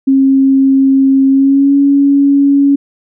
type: tone with pitch glide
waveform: sine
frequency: 269.4 to 280.2 Hz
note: C#4 to C#4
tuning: -49 to +19 cents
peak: -5 dBFS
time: 0.07-2.76 s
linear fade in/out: 10 ms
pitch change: +68 cents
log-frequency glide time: 1.3-1.75 s
effects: none